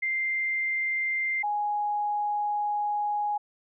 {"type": "tone pair in turn", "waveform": "sine", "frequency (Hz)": [2093, 830.6], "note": ["C7", "G#5"], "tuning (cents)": [0, 0], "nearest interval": "octave + major third", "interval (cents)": 1600, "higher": "first", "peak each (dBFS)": -25, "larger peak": "neither", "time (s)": [[0.02, 1.43], [1.43, 3.38]], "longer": "second", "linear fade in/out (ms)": 10, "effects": []}